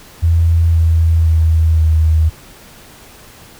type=tone with pitch steps; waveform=sine; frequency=83.3 / 81.96 / 80.65 / 79.35 Hz; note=E2 / E2 / E2 / D#2; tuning=+19 / -9 / -37 / +35 cents; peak=-8 dBFS; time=0.22-2.3 s; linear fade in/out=20 ms; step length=520 ms; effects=pink hiss -40 dBFS RMS until 3.59 s